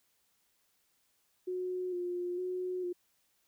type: tone with vibrato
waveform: sine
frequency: 360 Hz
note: F#4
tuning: 47 cents flat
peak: -33 dBFS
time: 1.47-2.93 s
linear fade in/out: 10 ms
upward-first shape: square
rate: 1.1 Hz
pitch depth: 26 cents each way
effects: white hiss -74 dBFS RMS until 3.47 s